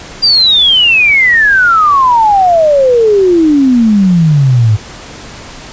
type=exponential sweep; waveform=sine; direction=down; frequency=4842 to 103.4 Hz; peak=-4 dBFS; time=0.22-4.77 s; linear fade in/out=20 ms; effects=pink hiss -29 dBFS RMS until 5.72 s + resampled to 16000 Hz